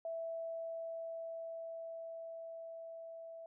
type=tone with level ramp; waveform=sine; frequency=659.3 Hz; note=E5; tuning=in tune; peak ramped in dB=-38 to -47 dBFS; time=0.05-3.46 s; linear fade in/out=2 ms; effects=none